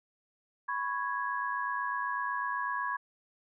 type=tone cluster; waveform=sine; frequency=994 / 1102 / 1660 Hz; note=B5 / C#6 / G#6; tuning=+11 / -11 / -1 cents; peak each=-35 / -35 / -35 dBFS; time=0.68-2.97 s; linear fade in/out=10 ms; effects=none